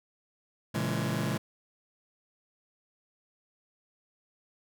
sawtooth chord, A# half-diminished seventh, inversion none, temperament just, 116.54 / 139.85 / 167.82 / 209.8 Hz, A#2 / C#3 / E3 / G#3, 0 / +16 / +31 / +18 cents, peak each -30 dBFS, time 0.74-1.38 s, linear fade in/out 10 ms, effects none

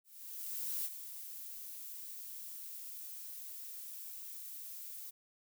violet noise with ADSR envelope, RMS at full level -37 dBFS, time 0.04-5.11 s, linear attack 810 ms, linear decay 37 ms, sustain -10 dB, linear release 16 ms, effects none

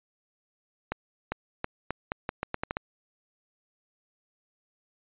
accelerating click train, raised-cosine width 0.5 ms, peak -14 dBFS, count 11, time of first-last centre 0.92-2.769 s, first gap 400 ms, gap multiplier 0.81, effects resampled to 8000 Hz

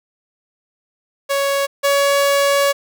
sawtooth tone pair in turn, 557 / 562.2 Hz, C#5 / C#5, +8 / +24 cents, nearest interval unison, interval 16 cents, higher second, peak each -12 / -9 dBFS, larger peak second, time 1.29-1.67 / 1.83-2.73 s, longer second, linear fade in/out 20 ms, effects none

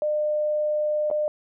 sine tone with dropouts, 603 Hz, D5, 46 cents sharp, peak -21 dBFS, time 0.02-1.28 s, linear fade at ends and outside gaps 1 ms, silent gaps 1.102-1.112 s, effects none

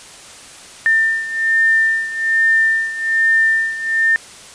sine beating tone pair, 1800 / 1801.2 Hz, A6 / A6, +39 / +40 cents, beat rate 1.2 Hz, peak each -14 / -18 dBFS, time 0.86-4.16 s, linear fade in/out 0 ms, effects white hiss -38 dBFS RMS until 4.54 s + resampled to 22050 Hz

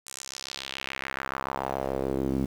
sawtooth tone with band-pass filter sweep, 67 Hz, C2, 42 cents sharp, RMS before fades -32 dBFS, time 0.06-2.46 s, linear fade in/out 10 ms, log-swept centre 8700 to 240 Hz, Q 2.2, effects 8-bit

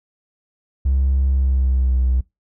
triangle tone with pitch glide, 67 to 63.24 Hz, C2 to B1, +42 to +42 cents, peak -11 dBFS, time 0.85-2.21 s, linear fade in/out 10 ms, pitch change -100 cents, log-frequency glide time 1.3-2 s, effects noise-tail reverb RT60 0.2 s tail -25 dB re dry + tanh soft clip ceiling -10 dBFS

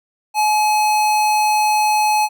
square tone, 850 Hz, G#5, 40 cents sharp, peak -14 dBFS, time 0.34-2.29 s, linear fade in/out 50 ms, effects none

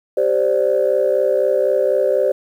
sine chord, G suspended fourth, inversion none, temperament equal, 392 / 523.3 / 587.3 Hz, G4 / C5 / D5, 0 / 0 / 0 cents, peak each -19 / -16 / -17 dBFS, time 0.17-2.32 s, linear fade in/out 5 ms, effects tanh soft clip ceiling -6 dBFS + 8-bit

